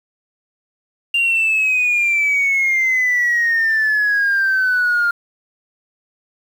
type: exponential sweep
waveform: sine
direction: down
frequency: 2794 to 1400 Hz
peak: -12 dBFS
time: 1.14-5.11 s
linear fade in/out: 5 ms
effects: tanh soft clip ceiling -10 dBFS + 7-bit